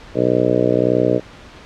harmonic tone, 61.6 Hz, B1, 4 cents flat, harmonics 2 / 3 / 4 / 5 / 6 / 7 / 8 / 9 / 10, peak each -24 / -25 / -25 / -20 / -23 / -20 / -20 / -23 / -22 dBFS, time 0.14-1.21 s, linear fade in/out 50 ms, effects pink hiss -40 dBFS RMS until 1.65 s + low-pass 4000 Hz 12 dB/octave

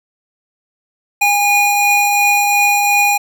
square tone pair together, 817.6 / 2450 Hz, G#5 / D#7, -27 / -27 cents, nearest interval octave + perfect fifth, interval 1900 cents, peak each -14 dBFS, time 1.21-3.18 s, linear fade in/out 10 ms, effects 8-bit

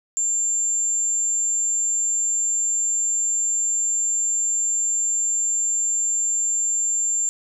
sine tone, 7300 Hz, A#8, 37 cents flat, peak -19 dBFS, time 0.17-7.29 s, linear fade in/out 0 ms, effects none

